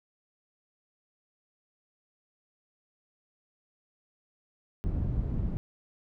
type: low-pass noise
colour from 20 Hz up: white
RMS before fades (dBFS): -30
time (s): 4.84-5.57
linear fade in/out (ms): 0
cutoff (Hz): 110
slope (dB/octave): 12
effects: none